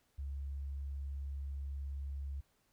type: tone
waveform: sine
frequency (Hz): 69.4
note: C#2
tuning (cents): +3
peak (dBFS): -38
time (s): 0.18-2.41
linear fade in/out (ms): 10
effects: pink hiss -75 dBFS RMS until 2.72 s